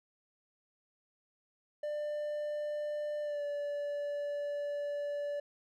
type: tone with pitch glide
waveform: triangle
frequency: 595 to 579.1 Hz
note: D5 to D5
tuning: +22 to -24 cents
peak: -32 dBFS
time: 1.83-5.4 s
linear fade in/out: 5 ms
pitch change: -46 cents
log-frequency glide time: 3.22-3.43 s
effects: none